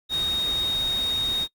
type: tone in noise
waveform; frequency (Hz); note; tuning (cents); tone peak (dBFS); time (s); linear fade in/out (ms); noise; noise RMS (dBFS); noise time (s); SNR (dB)
sine; 3729; A#7; 0; -22; 0.09-1.48; 50; pink; -36; 0.09-1.48; +11
effects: noise-tail reverb RT60 0.1 s tail -24 dB re dry + Opus 48 kbps

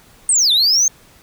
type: linear two-way sweep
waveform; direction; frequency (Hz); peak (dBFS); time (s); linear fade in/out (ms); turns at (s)
sine; down then up; 8870 to 3454 to 6480; -8; 0.29-0.88; 2; 0.52
effects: tanh soft clip ceiling -10 dBFS + pink hiss -48 dBFS RMS until 1.22 s

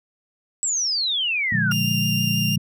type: exponential sweep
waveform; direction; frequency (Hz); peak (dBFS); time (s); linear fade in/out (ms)
sine; down; 7902 to 1396.9; -20; 0.63-1.72; 0
type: chord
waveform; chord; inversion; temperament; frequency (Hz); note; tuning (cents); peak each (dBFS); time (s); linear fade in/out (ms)
sine; Bb dominant seventh; none; equal; 116.54 / 146.83 / 174.61 / 207.7; Bb2 / D3 / F3 / Ab3; 0 / 0 / 0 / 0; -26; 1.52-2.58; 5
type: tone with vibrato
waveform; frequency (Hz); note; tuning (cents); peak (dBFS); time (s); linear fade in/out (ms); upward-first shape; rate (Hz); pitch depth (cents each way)
30% pulse; 2794; F7; 0; -20; 1.71-2.56; 5; triangle; 6.3; 9
effects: none

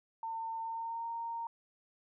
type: tone with pitch glide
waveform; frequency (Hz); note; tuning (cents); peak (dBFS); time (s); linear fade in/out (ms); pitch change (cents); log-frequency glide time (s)
sine; 904 to 924.6; A5 to A#5; +47 to -14; -36; 0.23-1.47; 2; +39; 0.61-1.07
effects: none

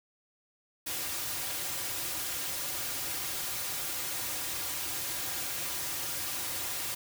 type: noise with comb filter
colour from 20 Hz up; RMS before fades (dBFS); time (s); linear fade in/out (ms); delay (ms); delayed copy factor
white; -35; 0.86-6.95; 10; 4.6; -0.65
effects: none

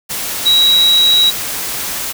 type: tone in noise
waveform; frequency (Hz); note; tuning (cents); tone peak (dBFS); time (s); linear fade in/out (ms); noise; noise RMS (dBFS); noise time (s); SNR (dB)
sine; 3866; B7; -38; -7; 0.45-1.31; 20; white; -21; 0.09-2.13; +11
effects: none

